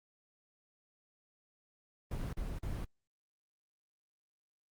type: noise bursts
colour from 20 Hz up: brown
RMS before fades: -38 dBFS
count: 3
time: 2.11-2.848 s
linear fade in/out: 5 ms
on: 220 ms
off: 39 ms
effects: Opus 24 kbps

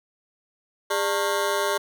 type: ring-modulated tone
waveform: 20% pulse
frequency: 500 Hz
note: B4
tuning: 21 cents sharp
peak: -14 dBFS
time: 0.9-1.78 s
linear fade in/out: 10 ms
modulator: 94.5 Hz
effects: none

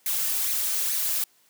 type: noise with flanger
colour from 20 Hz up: blue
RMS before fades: -26 dBFS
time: 0.06-1.24 s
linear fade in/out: 2 ms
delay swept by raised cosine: 0.46 to 3.36 ms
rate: 2.3 Hz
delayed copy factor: +0.55
effects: white hiss -62 dBFS RMS until 1.49 s + high-pass 150 Hz 12 dB/octave

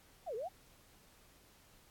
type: exponential two-way sweep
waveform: sine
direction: down then up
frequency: 810 to 415.3 to 810 Hz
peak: -38 dBFS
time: 0.26-0.49 s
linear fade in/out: 20 ms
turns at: 0.35 s
effects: pink hiss -64 dBFS RMS until 1.9 s + AAC 64 kbps

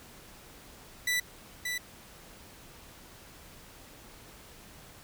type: tone with echo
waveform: sawtooth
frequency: 1975.5 Hz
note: B6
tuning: in tune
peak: -23 dBFS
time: 1.07-1.2 s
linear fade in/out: 5 ms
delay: 580 ms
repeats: 1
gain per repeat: -5 dB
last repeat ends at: 1.78 s
effects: pink hiss -52 dBFS RMS until 5.03 s

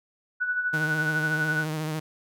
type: tone with tremolo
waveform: sine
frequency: 1480 Hz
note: F#6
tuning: in tune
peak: -22 dBFS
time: 0.4-1.65 s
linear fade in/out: 20 ms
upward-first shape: sine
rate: 12 Hz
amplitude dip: 55%
type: tone with vibrato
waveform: sawtooth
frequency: 155.56 Hz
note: D#3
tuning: in tune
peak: -24 dBFS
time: 0.73-2 s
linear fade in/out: 10 ms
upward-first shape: triangle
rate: 14 Hz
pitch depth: 45 cents each way
effects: none

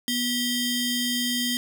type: ring-modulated tone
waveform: sawtooth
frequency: 1704 Hz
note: G#6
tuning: 44 cents sharp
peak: -17 dBFS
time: 0.08-1.57 s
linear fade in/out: 0 ms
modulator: 1460 Hz
effects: 8-bit

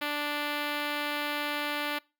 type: tone with notch filter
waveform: 5% pulse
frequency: 293.7 Hz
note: D4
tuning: in tune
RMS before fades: -32 dBFS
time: 0.01-1.99 s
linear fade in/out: 10 ms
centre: 8100 Hz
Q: 0.96
effects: noise-tail reverb RT60 0.3 s tail -25 dB re dry

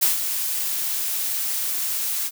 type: noise with ADSR envelope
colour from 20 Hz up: blue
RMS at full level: -17 dBFS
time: 0.01-2.31 s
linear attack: 18 ms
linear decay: 140 ms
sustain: -8 dB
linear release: 51 ms
effects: none

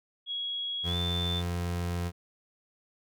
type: tone with pitch glide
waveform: sine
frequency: 3322 to 3540 Hz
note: G#7 to A7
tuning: 0 to +10 cents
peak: -31 dBFS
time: 0.26-1.43 s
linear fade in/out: 50 ms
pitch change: +110 cents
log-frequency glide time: 0.87-0.96 s
type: tone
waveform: 30% pulse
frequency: 87.31 Hz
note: F2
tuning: in tune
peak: -27 dBFS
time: 0.83-2.12 s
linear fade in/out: 50 ms
effects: none

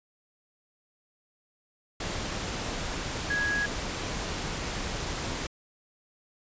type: tone in noise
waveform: sine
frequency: 1661.2 Hz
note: G#6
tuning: in tune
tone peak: -26 dBFS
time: 3.3-3.66 s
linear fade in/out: 5 ms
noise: pink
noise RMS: -33 dBFS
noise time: 2-5.47 s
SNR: +4 dB
effects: resampled to 16000 Hz

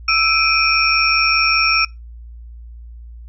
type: tone cluster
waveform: sine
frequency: 1325 / 2369 / 2514 / 5470 Hz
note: E6 / D7 / D#7 / F8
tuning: +9 / +14 / +17 / -37 cents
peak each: -18 dBFS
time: 0.08-1.85 s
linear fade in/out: 5 ms
effects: noise-tail reverb RT60 0.2 s tail -24 dB re dry + added 58 Hz sine -33 dBFS peak until 3.28 s

